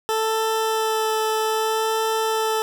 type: tone with vibrato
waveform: 20% pulse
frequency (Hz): 440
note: A4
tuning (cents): 0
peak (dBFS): -15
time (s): 0.09-2.62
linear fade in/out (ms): 0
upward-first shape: sine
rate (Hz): 0.63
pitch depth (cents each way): 11
effects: none